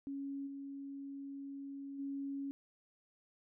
sine tone with level steps, 277.2 Hz, C#4, in tune, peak -39 / -43 / -38 dBFS, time 0.07-2.51 s, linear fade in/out 0 ms, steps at 0.46 / 1.98 s, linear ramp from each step 20 ms, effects none

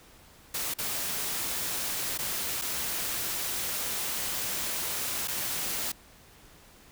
white noise with dropouts, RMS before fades -32 dBFS, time 0.54-5.92 s, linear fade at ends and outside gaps 5 ms, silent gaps 0.739-0.785 / 2.177-2.187 / 2.615-2.619 / 5.275-5.281 s, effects pink hiss -55 dBFS RMS until 6.91 s

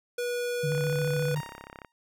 square tone with pitch glide, 485.7 to 491.9 Hz, B4 to B4, -29 to -7 cents, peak -29 dBFS, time 0.18-1.35 s, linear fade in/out 5 ms, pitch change +22 cents, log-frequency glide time 0.62-0.98 s
sine tone with vibrato, 147.5 Hz, D3, 8 cents sharp, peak -27 dBFS, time 0.63-1.41 s, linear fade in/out 10 ms, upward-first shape square, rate 14 Hz, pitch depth 48 cents each way
click train, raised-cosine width 0.5 ms, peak -26 dBFS, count 39, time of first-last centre 0.72-1.848 s, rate 33.7 Hz
sawtooth tone with exponential decay, 932.3 Hz, A#5, in tune, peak -31 dBFS, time 1.36-1.92 s, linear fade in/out 0 ms, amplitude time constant 120 ms
effects none

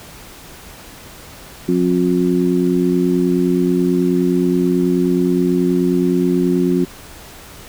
harmonic tone, 89.4 Hz, F2, 41 cents sharp, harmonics 2 / 3 / 4, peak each -17 / -17 / -17 dBFS, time 1.68-6.85 s, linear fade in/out 10 ms, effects pink hiss -38 dBFS RMS until 7.68 s

